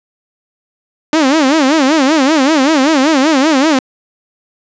sawtooth tone with vibrato, 290 Hz, D4, 22 cents flat, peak -4 dBFS, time 1.13-3.79 s, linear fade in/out 2 ms, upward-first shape sine, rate 5.2 Hz, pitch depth 200 cents each way, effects resampled to 16000 Hz + 7-bit

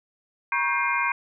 sine tone cluster, 957 / 1095 / 1578 / 2119 / 2420 Hz, A#5 / C#6 / G6 / C7 / D#7, +45 / -22 / +11 / +21 / -49 cents, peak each -28 dBFS, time 0.52-1.12 s, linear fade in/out 2 ms, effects none

